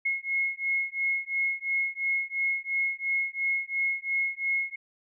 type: beating tone pair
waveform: sine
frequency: 2166 / 2168.9 Hz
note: C#7 / C#7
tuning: -41 / -38 cents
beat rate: 2.9 Hz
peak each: -29 dBFS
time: 0.05-4.76 s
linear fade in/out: 10 ms
effects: none